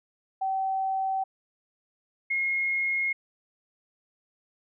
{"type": "tone pair in turn", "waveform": "sine", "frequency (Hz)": [768, 2153], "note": ["G5", "C7"], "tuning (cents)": [-36, 49], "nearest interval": "octave + tritone", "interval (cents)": 1785, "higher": "second", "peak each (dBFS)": [-25, -24], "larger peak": "second", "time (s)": [[0.41, 1.24], [2.3, 3.13]], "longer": "neither", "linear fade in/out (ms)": 10, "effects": []}